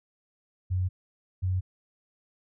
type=tone pair in turn; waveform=sine; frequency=91.9 / 92.54 Hz; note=F#2 / F#2; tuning=-11 / +1 cents; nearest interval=unison; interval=12 cents; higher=second; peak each=-24 dBFS; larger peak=neither; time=0.7-0.89 / 1.42-1.61 s; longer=neither; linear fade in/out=20 ms; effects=none